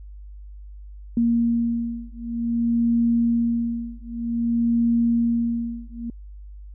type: beating tone pair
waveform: sine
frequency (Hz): 233.5 / 234.03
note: A#3 / A#3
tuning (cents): +3 / +7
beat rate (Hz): 0.53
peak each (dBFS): -22 / -22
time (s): 1.17-6.1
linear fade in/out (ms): 2
effects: added 50 Hz sine -37 dBFS peak until 6.74 s